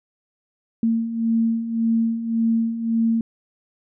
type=beating tone pair; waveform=sine; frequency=226.3 / 228.1 Hz; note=A3 / A#3; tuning=+49 / -37 cents; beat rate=1.8 Hz; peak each=-25 / -19 dBFS; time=0.83-3.21 s; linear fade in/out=2 ms; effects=none